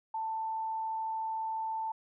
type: tone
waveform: sine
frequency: 887 Hz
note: A5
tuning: 14 cents sharp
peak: -32 dBFS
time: 0.14-1.92 s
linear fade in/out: 5 ms
effects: none